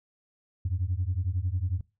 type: beating tone pair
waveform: sine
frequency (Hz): 85.7 / 96.7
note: F2 / G2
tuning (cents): -32 / -23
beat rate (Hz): 11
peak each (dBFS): -28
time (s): 0.65-1.81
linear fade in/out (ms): 5
effects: noise-tail reverb RT60 0.3 s tail -24 dB re dry + tanh soft clip ceiling -20 dBFS